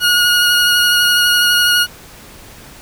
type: tone with vibrato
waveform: 20% pulse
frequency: 1442 Hz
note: F#6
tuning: 45 cents flat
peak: -5 dBFS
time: 0-1.87 s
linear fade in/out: 50 ms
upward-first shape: sine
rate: 12 Hz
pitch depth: 14 cents each way
effects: pink hiss -38 dBFS RMS until 2.81 s